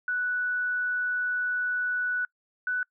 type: tone pair in turn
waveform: sine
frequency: 1480 / 1490.3 Hz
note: F#6 / F#6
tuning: 0 / +12 cents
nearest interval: unison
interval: 12 cents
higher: second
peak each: -25 dBFS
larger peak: neither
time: 0.08-2.25 / 2.67-2.83 s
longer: first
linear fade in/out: 2 ms
effects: noise-tail reverb RT60 0.1 s tail -26 dB re dry